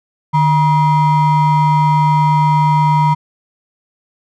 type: ring-modulated tone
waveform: triangle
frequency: 554.4 Hz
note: C#5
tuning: in tune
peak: -4 dBFS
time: 0.33-3.15 s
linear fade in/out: 20 ms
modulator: 403 Hz
effects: none